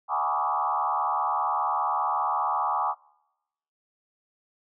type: tone with frequency modulation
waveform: sine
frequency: 987.8 Hz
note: B5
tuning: in tune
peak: -23 dBFS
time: 0.08-2.95 s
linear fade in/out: 50 ms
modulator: 74.9 Hz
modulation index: 3.3
effects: noise-tail reverb RT60 0.9 s tail -25 dB re dry